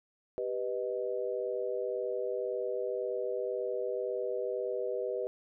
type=chord; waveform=sine; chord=G augmented; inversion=none; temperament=equal; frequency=392 / 493.9 / 622.3 Hz; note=G4 / B4 / D#5; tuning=0 / 0 / 0 cents; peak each=-36 / -34 / -38 dBFS; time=0.38-5.27 s; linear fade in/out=0 ms; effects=none